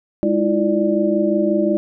sine tone cluster, 205.7 / 319 / 344.6 / 590 Hz, G#3 / D#4 / F4 / D5, -16 / +43 / -23 / +8 cents, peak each -20 dBFS, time 0.23-1.77 s, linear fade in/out 0 ms, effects none

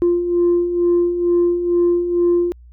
sine beating tone pair, 346.7 / 348.9 Hz, F4 / F4, -13 / -2 cents, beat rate 2.2 Hz, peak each -20 / -13 dBFS, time 0.02-2.52 s, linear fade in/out 0 ms, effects tanh soft clip ceiling -9 dBFS + added 60 Hz sine -40 dBFS peak until 2.72 s

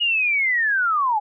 sine linear sweep, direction down, 2897 to 805 Hz, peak -17 dBFS, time 0-1.2 s, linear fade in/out 20 ms, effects none

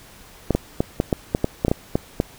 clicks, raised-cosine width 2 ms, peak -4 dBFS, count 12, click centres 0.507 / 0.55 / 0.805 / 1.001 / 1.128 / 1.349 / 1.444 / 1.649 / 1.682 / 1.715 / 1.955 / 2.201 s, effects pink hiss -46 dBFS RMS until 2.38 s

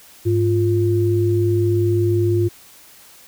sine tone pair together, 103.6 / 348.9 Hz, G#2 / F4, -4 / -2 cents, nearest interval octave + major sixth, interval 2102 cents, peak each -17 dBFS, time 0.25-2.49 s, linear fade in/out 20 ms, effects white hiss -46 dBFS RMS until 3.27 s

